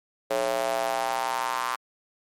square tone with high-pass filter sweep, 60.8 Hz, B1, 26 cents flat, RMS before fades -27 dBFS, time 0.3-1.76 s, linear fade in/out 10 ms, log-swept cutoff 530 to 1100 Hz, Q 3.9, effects MP3 64 kbps

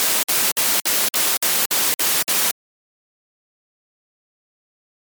white noise bursts, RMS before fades -18 dBFS, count 9, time 0-2.51 s, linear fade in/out 0 ms, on 230 ms, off 55 ms, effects high-pass 200 Hz 12 dB/octave + MP3 96 kbps

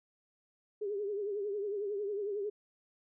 sine tone with vibrato, 407.7 Hz, G#4, 32 cents flat, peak -33 dBFS, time 0.81-2.5 s, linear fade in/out 10 ms, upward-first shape triangle, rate 11 Hz, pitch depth 94 cents each way, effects none

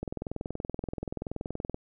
click train, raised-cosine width 2 ms, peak -20 dBFS, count 37, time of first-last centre 0.03-1.744 s, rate 21 Hz, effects none

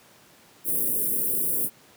white band-stop noise, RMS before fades -25 dBFS, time 0.64-1.7 s, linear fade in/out 50 ms, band 510 to 9400 Hz, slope 48 dB/octave, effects pink hiss -54 dBFS RMS until 1.96 s + high-pass 150 Hz 12 dB/octave

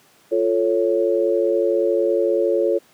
sine chord, F augmented, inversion none, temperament equal, 349.2 / 440 / 554.4 Hz, F4 / A4 / C#5, 0 / 0 / 0 cents, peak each -20 dBFS, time 0.31-2.79 s, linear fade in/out 20 ms, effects pink hiss -54 dBFS RMS until 2.93 s + high-pass 200 Hz 12 dB/octave

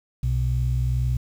sine tone pair together, 62.2 / 124.4 Hz, B1 / B2, +13 / +13 cents, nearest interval octave, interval 1200 cents, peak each -22 dBFS, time 0.23-1.17 s, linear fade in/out 5 ms, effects tanh soft clip ceiling -13 dBFS + 8-bit

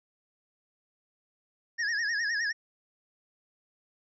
square tone with vibrato, 1760 Hz, A6, in tune, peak -28 dBFS, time 1.78-2.53 s, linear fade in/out 20 ms, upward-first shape sine, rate 9.7 Hz, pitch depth 120 cents each way, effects resampled to 16000 Hz

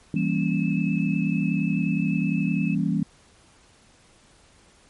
sine chord, E diminished seventh, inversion none, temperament equal, 164.81 / 196 / 233.1 / 277.2 Hz, E3 / G3 / Bb3 / Db4, 0 / 0 / 0 / 0 cents, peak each -25 / -25 / -28 / -28 dBFS, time 0.14-3.03 s, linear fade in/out 2 ms
sine tone with vibrato, 2602 Hz, E7, 23 cents flat, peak -34 dBFS, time 0.16-2.75 s, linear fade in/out 10 ms, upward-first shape sine, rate 8.2 Hz, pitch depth 17 cents each way
effects pink hiss -56 dBFS RMS until 4.89 s + MP3 48 kbps

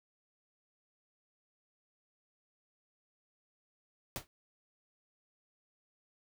pink noise with exponential decay, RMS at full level -34 dBFS, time 4.16-4.27 s, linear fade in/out 0 ms, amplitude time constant 22 ms, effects none

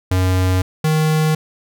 square tone pair in turn, 92.5 / 155.98 Hz, F#2 / D#3, 0 / +5 cents, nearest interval major sixth, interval 905 cents, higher second, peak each -14 dBFS, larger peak neither, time 0.11-0.62 / 0.84-1.35 s, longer neither, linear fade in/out 5 ms, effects none

